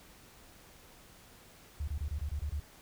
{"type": "tone bursts", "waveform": "sine", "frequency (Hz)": 73.42, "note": "D2", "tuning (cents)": 0, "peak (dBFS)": -32, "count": 8, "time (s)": [1.8, 2.599], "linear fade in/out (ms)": 5, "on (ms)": 78, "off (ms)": 25, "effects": ["pink hiss -57 dBFS RMS until 2.81 s"]}